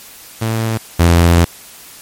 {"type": "tone pair in turn", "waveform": "sawtooth", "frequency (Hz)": [112.2, 85.33], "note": ["A2", "F2"], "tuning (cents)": [34, -40], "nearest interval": "perfect fourth", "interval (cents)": 474, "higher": "first", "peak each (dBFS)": [-11, -3], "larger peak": "second", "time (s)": [[0.41, 0.78], [0.99, 1.45]], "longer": "second", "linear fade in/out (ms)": 10, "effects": ["white hiss -37 dBFS RMS until 2.01 s", "MP3 64 kbps"]}